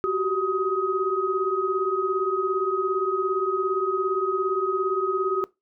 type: tone cluster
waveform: sine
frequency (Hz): 370.8 / 388.2 / 1259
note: F#4 / G4 / D#6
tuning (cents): +4 / -17 / +20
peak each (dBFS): -26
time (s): 0.04-5.44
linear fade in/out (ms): 0
effects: noise-tail reverb RT60 0.2 s tail -21 dB re dry